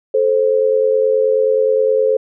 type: tone pair together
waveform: sine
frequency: 436.5 / 526 Hz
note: A4 / C5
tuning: -14 / +9 cents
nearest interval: minor third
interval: 323 cents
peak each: -14 dBFS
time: 0.14-2.17 s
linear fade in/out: 5 ms
effects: none